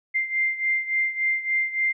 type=beating tone pair; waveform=sine; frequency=2093 / 2096.5 Hz; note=C7 / C7; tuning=0 / +3 cents; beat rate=3.5 Hz; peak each=-23 / -27 dBFS; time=0.14-1.93 s; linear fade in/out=20 ms; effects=none